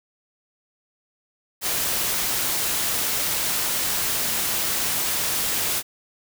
white noise, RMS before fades -24 dBFS, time 1.61-5.83 s, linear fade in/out 50 ms, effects none

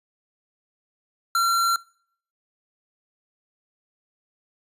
square tone, 1366 Hz, F6, 39 cents flat, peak -19 dBFS, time 1.35-1.76 s, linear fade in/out 2 ms, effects noise-tail reverb RT60 0.6 s tail -25 dB re dry + resampled to 32000 Hz

